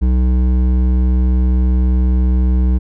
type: tone with hard clipping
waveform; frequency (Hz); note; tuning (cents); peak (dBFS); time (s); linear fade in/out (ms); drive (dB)
triangle; 62.6; B1; +24; -12; 0.01-2.79; 20; 14
effects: none